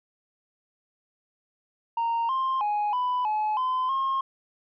sine tone with pitch steps, 926 / 1054 / 833 / 995 / 854 / 1024 / 1073 Hz, A#5 / C6 / G#5 / B5 / G#5 / C6 / C6, -12 / +12 / +5 / +13 / +48 / -38 / +43 cents, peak -21 dBFS, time 1.97-4.21 s, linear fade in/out 5 ms, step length 320 ms, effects tanh soft clip ceiling -22 dBFS

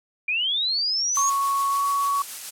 sine linear sweep, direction up, 2346 to 6720 Hz, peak -21 dBFS, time 0.28-1.3 s, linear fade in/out 5 ms
blue noise with tremolo, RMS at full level -30 dBFS, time 1.14-2.51 s, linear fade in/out 20 ms, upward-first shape triangle, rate 6.9 Hz, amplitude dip 35%
sine tone with pitch glide, 1108.7 to 1120.9 Hz, C#6 to C#6, 0 to +19 cents, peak -20 dBFS, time 1.17-2.22 s, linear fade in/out 2 ms, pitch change +19 cents, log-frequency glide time 1.69-1.83 s
effects low-pass 11000 Hz 12 dB/octave

